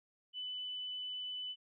sine tone, 2997 Hz, F#7, 22 cents sharp, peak -39 dBFS, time 0.33-1.56 s, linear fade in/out 50 ms, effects none

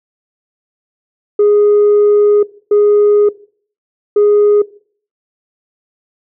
sine tone bursts at uneven times, 414.3 Hz, G#4, 4 cents flat, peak -4 dBFS, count 3, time 1.39-2.43 / 2.71-3.29 / 4.16-4.62 s, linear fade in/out 5 ms, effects noise-tail reverb RT60 0.5 s tail -20 dB re dry + tanh soft clip ceiling -4 dBFS

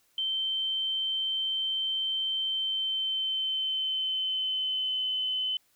sine tone with pitch glide, 3108 to 3039 Hz, G7 to F#7, -16 to +46 cents, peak -27 dBFS, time 0.18-5.57 s, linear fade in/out 2 ms, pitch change -38 cents, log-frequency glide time 2.42-5.06 s, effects white hiss -68 dBFS RMS until 5.75 s

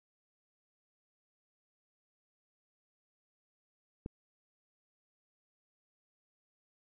click, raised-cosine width 3 ms, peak -26 dBFS, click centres 4.061 s, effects none

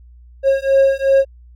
triangle beating tone pair, 541 / 543.7 Hz, C#5 / C#5, -42 / -34 cents, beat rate 2.7 Hz, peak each -12 dBFS, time 0.43-1.25 s, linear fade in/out 50 ms, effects added 60 Hz sine -40 dBFS peak until 1.55 s

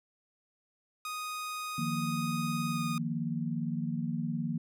sawtooth tone with pitch glide, 1244 to 1234 Hz, D#6 to D#6, -1 to -15 cents, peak -32 dBFS, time 1.05-2.98 s, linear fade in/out 2 ms, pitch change -14 cents, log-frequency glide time 2.71-2.8 s
sine chord, Eb suspended second, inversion none, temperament just, 155.56 / 175.01 / 233.3 Hz, Eb3 / F3 / Bb3, 0 / +4 / +2 cents, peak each -35 / -36 / -34 dBFS, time 1.78-4.58 s, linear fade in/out 5 ms
effects none

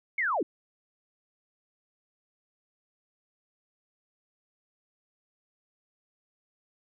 sine linear sweep, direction down, 2252 to 237.4 Hz, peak -25 dBFS, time 0.18-0.43 s, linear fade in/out 5 ms, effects none

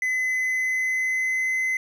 triangle tone with pitch glide, 2024 to 2045 Hz, B6 to C7, +42 to -40 cents, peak -20 dBFS, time 0.02-1.77 s, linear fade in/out 2 ms, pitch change +18 cents, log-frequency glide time 0.16-1.57 s, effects none

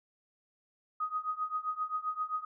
sine tone with tremolo, 1251 Hz, D#6, 9 cents sharp, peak -28 dBFS, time 1-2.45 s, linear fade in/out 5 ms, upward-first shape triangle, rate 7.6 Hz, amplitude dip 95%, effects none

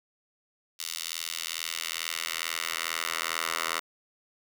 10% pulse tone with high-pass filter sweep, 82.3 Hz, E2, 2 cents flat, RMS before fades -33 dBFS, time 0.79-3.8 s, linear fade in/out 10 ms, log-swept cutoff 4000 to 1200 Hz, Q 1, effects none

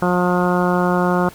harmonic tone, 178.8 Hz, F3, 41 cents sharp, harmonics 1 / 2 / 3 / 4 / 5 / 6 / 7 / 8, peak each -18 / -21 / -23 / -24 / -25 / -26 / -26 / -27 dBFS, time 0.02-1.29 s, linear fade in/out 2 ms, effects pink hiss -42 dBFS RMS until 1.34 s

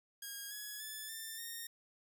5% pulse tone with pitch steps, 1633 / 1682.8 / 1734.1 / 1787 / 1841.5 Hz, G#6 / G#6 / A6 / A6 / A#6, -30 / +22 / -26 / +26 / -22 cents, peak -33 dBFS, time 0.22-1.67 s, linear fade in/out 5 ms, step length 290 ms, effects none

